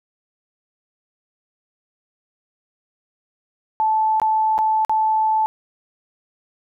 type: tone with dropouts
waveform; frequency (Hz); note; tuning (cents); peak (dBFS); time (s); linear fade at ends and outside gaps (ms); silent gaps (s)
sine; 873; A5; -14; -15; 3.8-5.46; 0; 4.199-4.217 / 4.58-4.588 / 4.849-4.895
effects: none